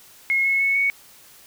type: tone with pitch steps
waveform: sine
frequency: 2164 / 2184 / 2204 / 2225 Hz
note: C#7 / C#7 / C#7 / C#7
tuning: -42 / -26 / -11 / +6 cents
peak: -17 dBFS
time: 0.3-0.9 s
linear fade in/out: 0 ms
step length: 150 ms
effects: white hiss -49 dBFS RMS until 1.46 s